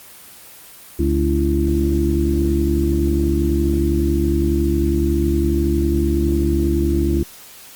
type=harmonic tone with a mistuned harmonic; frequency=72 Hz; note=D2; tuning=34 cents flat; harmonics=1 / 2 / 3 / 4 / 5; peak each=-18 / -26 / -24 / -24 / -19 dBFS; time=0.99-7.23 s; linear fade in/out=5 ms; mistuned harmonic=5; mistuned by=-110 cents; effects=white hiss -41 dBFS RMS until 7.75 s + Opus 24 kbps